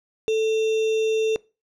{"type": "tone with sample-and-hold", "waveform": "sine", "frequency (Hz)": 440, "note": "A4", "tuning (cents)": 0, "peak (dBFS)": -18, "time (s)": [0.28, 1.36], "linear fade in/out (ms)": 0, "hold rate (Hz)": 3150, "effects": ["noise-tail reverb RT60 0.3 s tail -22 dB re dry", "low-pass 5000 Hz 12 dB/octave"]}